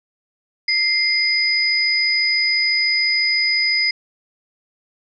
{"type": "tone pair together", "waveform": "sine", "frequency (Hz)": [2093, 4973], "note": ["C7", "D#8"], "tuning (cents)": [0, -2], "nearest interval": "octave + minor third", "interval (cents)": 1498, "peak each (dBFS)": -18, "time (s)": [0.68, 3.91], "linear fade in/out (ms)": 5, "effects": []}